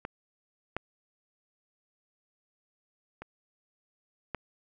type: clicks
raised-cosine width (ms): 0.5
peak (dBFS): -20 / -16 / -26 / -18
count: 4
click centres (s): 0.051 / 0.766 / 3.22 / 4.347
effects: none